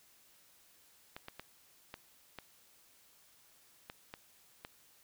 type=clicks; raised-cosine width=0.3 ms; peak=-28 dBFS; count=8; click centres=1.165 / 1.284 / 1.396 / 1.941 / 2.387 / 3.899 / 4.139 / 4.649 s; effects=white hiss -65 dBFS RMS until 5.03 s